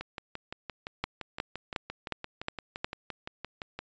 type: two click trains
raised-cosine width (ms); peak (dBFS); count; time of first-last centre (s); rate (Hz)
0.3; -14 / -21; 6 / 23; 1.04-2.845 / 0.01-3.79; 2.77 / 5.82
effects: resampled to 16000 Hz